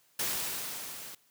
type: noise with level ramp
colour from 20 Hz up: white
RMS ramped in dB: -31 to -45 dBFS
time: 0.19-1.15 s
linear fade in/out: 5 ms
effects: white hiss -67 dBFS RMS until 1.3 s + high-pass 100 Hz 12 dB/octave